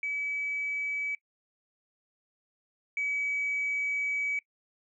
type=tone pair in turn; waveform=sine; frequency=2288 / 2279 Hz; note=D7 / C#7; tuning=-46 / +47 cents; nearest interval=unison; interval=7 cents; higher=first; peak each=-29 / -27 dBFS; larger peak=second; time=0.03-1.15 / 2.97-4.39 s; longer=second; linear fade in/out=2 ms; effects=noise-tail reverb RT60 0.1 s tail -21 dB re dry + tanh soft clip ceiling -23 dBFS